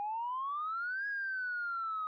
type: exponential two-way sweep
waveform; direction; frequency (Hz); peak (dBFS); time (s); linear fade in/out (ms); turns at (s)
sine; up then down; 810 to 1661.2 to 1252; -33; 0-2.07; 0; 1.07
effects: tanh soft clip ceiling -29 dBFS